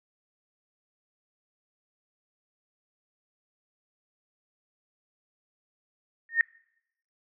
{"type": "tone with exponential growth", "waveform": "sine", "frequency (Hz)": 1837, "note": "A#6", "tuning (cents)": -26, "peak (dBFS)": -14, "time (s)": [6.29, 6.41], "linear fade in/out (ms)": 1, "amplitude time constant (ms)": 26, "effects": ["noise-tail reverb RT60 0.8 s tail -26 dB re dry"]}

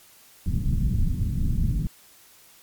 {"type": "low-pass noise", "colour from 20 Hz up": "pink", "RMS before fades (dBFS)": -23, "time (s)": [0.46, 1.87], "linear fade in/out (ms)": 0, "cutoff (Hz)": 190, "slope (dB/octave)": 24, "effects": ["white hiss -53 dBFS RMS until 2.62 s", "MP3 96 kbps"]}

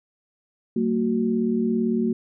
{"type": "tone cluster", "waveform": "sine", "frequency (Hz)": [190.5, 228.4, 368.9], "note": ["G3", "A#3", "F#4"], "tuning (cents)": [-49, -35, -5], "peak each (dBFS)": [-29, -21, -26], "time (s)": [0.76, 2.13], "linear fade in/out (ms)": 5, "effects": []}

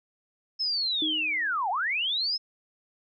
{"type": "linear two-way sweep", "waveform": "sine", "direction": "down then up", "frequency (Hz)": [5274, 698.5, 5274], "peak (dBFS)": -25, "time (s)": [0.59, 2.38], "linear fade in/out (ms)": 20, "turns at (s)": 1.7}
{"type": "tone with exponential decay", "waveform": "sine", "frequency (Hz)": 311.1, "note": "D#4", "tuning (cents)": 0, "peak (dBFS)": -27, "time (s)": [1.02, 1.62], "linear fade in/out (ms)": 2, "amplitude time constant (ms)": 130}
{"effects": []}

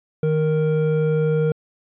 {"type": "tone pair together", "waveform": "triangle", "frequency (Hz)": [155.35, 466.2], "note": ["D#3", "A#4"], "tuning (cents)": [-2, 0], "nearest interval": "octave + perfect fifth", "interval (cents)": 1902, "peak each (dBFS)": -17, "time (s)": [0.23, 1.52], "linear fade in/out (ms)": 2, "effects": ["resampled to 8000 Hz"]}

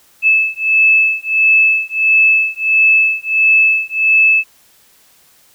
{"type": "beating tone pair", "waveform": "sine", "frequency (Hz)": [2613, 2614.5], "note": ["E7", "E7"], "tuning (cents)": [-16, -15], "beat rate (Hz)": 1.5, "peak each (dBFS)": -12, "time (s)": [0.22, 4.44], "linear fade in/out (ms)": 50, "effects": ["white hiss -50 dBFS RMS until 5.54 s"]}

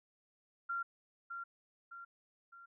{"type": "tone with echo", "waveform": "sine", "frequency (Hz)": 1381, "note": "F6", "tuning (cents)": -20, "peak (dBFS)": -35, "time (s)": [0.69, 0.83], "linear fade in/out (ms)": 10, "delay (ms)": 610, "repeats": 3, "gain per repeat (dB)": -6, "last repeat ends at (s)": 2.66, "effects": []}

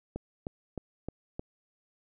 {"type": "click train", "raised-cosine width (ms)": 2, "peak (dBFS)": -22, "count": 5, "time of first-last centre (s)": [0.16, 1.395], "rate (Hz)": 3.24, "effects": []}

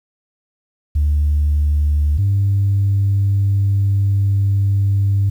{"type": "tone pair in turn", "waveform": "sine", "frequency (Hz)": [74, 99.28], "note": ["D2", "G2"], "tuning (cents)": [14, 22], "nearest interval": "perfect fourth", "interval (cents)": 508, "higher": "second", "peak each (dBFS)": [-11, -11], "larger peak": "neither", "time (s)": [[0.95, 2.18], [2.18, 5.3]], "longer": "second", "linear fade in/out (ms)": 10, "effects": ["tanh soft clip ceiling -9 dBFS", "8-bit"]}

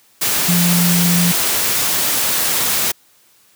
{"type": "tone in noise", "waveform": "sine", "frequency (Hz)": 174.61, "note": "F3", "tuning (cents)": 0, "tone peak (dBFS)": -13, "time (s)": [0.48, 1.32], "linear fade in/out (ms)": 10, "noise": "white", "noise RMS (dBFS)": -17, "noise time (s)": [0.21, 2.92], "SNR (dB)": 1, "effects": ["white hiss -53 dBFS RMS until 3.55 s", "high-pass 80 Hz 12 dB/octave"]}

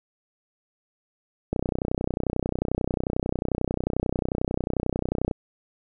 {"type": "click train", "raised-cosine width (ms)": 2, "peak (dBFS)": -11, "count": 119, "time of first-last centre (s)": [1.53, 5.312], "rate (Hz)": 31.2, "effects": []}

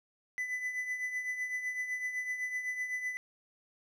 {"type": "tone with tremolo", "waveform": "triangle", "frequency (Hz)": 2000, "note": "B6", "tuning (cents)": 21, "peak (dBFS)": -29, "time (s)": [0.38, 3.17], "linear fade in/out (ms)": 0, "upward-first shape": "triangle", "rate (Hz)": 7.9, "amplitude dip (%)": 65, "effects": []}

